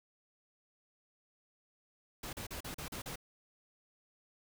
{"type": "noise bursts", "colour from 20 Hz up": "pink", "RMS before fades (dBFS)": -43, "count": 7, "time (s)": [2.23, 3.158], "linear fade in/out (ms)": 5, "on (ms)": 100, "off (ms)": 38, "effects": []}